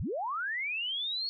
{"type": "linear sweep", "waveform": "sine", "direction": "up", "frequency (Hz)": [49.98, 4404], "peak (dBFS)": -31, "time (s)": [0, 1.29], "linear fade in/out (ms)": 0, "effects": []}